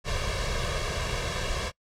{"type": "noise with comb filter", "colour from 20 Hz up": "pink", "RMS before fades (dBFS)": -29, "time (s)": [0.04, 1.72], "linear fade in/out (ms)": 50, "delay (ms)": 1.8, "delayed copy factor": 0.8, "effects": ["noise-tail reverb RT60 0.1 s tail -24 dB re dry", "low-pass 6000 Hz 12 dB/octave"]}